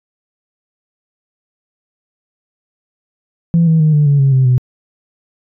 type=tone with pitch steps; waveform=sine; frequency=168 / 161.25 / 154.77 / 148.55 / 142.58 / 136.85 / 131.35 / 126.08 Hz; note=E3 / E3 / D#3 / D3 / C#3 / C#3 / C3 / B2; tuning=+33 / -38 / -9 / +20 / +49 / -22 / +7 / +36 cents; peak=-6 dBFS; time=3.54-4.58 s; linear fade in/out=0 ms; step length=130 ms; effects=tanh soft clip ceiling -4 dBFS